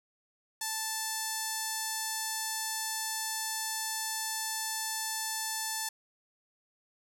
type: tone with notch filter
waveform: 5% pulse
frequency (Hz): 880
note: A5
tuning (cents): 0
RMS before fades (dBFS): -35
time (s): 0.61-5.89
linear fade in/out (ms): 5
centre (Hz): 2900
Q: 1.6
effects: none